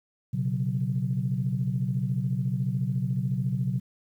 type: chord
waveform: sine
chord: B suspended second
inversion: none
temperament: equal with one note detuned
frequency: 123.47 / 137.48 / 185 Hz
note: B2 / C#3 / F#3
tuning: 0 / -14 / 0 cents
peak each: -28 / -28 / -30 dBFS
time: 0.33-3.8 s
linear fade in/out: 10 ms
effects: tanh soft clip ceiling -15 dBFS + 10-bit